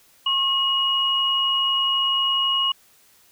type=tone pair together; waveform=sine; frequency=1081.7 / 2892 Hz; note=C#6 / F#7; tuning=-43 / -40 cents; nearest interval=octave + perfect fourth; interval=1703 cents; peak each=-25 / -19 dBFS; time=0.26-2.72 s; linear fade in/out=5 ms; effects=white hiss -56 dBFS RMS until 3.31 s